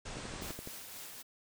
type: low-pass noise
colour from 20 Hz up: pink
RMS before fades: -44 dBFS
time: 0.05-0.52 s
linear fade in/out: 10 ms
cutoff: 9100 Hz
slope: 96 dB/octave
type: click train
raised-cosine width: 2 ms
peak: -30 dBFS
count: 7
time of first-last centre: 0.17-0.674 s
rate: 11.9 Hz
type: noise with tremolo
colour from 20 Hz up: white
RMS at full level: -46 dBFS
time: 0.41-1.23 s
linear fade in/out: 20 ms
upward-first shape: sine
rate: 3.8 Hz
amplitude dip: 30%
effects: none